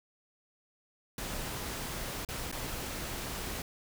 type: noise with dropouts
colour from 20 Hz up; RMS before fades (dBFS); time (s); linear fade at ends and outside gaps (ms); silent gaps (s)
pink; -38; 1.18-3.62; 2; 2.249-2.287 / 2.516-2.525
effects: none